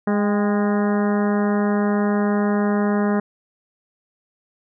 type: harmonic tone with a mistuned harmonic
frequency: 206.3 Hz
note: G#3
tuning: 11 cents flat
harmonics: 1 / 2 / 3 / 4 / 5 / 6 / 7 / 8 / 9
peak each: -18 / -24 / -28 / -30 / -32 / -34 / -35 / -36 / -37 dBFS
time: 0.07-3.2 s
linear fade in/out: 5 ms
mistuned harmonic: 4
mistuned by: -43 cents
effects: none